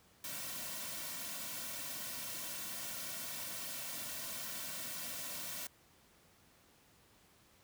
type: noise with comb filter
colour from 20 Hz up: white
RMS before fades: -43 dBFS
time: 0.24-5.67 s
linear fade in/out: 2 ms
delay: 2.4 ms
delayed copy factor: -0.7
effects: pink hiss -66 dBFS RMS until 7.63 s + high-pass 60 Hz 12 dB/octave